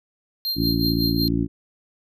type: tone with tremolo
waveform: square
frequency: 4186 Hz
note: C8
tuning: in tune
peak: -22 dBFS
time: 0.45-1.28 s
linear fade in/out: 0 ms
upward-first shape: sine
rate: 5.4 Hz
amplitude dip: 75%
type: harmonic tone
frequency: 57 Hz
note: A#1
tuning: 38 cents flat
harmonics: 1 / 2 / 3 / 4 / 5 / 6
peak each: -28 / -27 / -26 / -28 / -23 / -29 dBFS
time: 0.55-1.48 s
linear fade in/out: 50 ms
effects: none